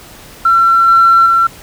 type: tone with level steps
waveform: sine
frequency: 1354 Hz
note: E6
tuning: 46 cents sharp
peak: -5 / -3 / -6 dBFS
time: 0.45-1.47 s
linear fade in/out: 5 ms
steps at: 0.88 / 1.26 s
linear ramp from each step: 2 ms
effects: tanh soft clip ceiling 0 dBFS + pink hiss -36 dBFS RMS until 1.62 s